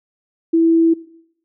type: tone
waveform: sine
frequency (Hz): 329.5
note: E4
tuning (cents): -1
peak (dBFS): -10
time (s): 0.53-0.94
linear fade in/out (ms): 10
effects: noise-tail reverb RT60 0.7 s tail -19 dB re dry